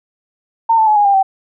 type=tone with pitch steps; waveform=sine; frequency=910 / 880.5 / 852 / 824.4 / 797.7 / 771.9 Hz; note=A#5 / A5 / G#5 / G#5 / G5 / G5; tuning=-42 / +1 / +44 / -13 / +30 / -27 cents; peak=-8 dBFS; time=0.69-1.23 s; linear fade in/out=10 ms; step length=90 ms; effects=none